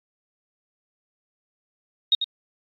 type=tone with echo; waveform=sine; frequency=3729 Hz; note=A#7; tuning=in tune; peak=-14 dBFS; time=2.12-2.15 s; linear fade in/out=2 ms; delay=93 ms; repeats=1; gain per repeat=-8 dB; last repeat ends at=2.243 s; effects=AAC 48 kbps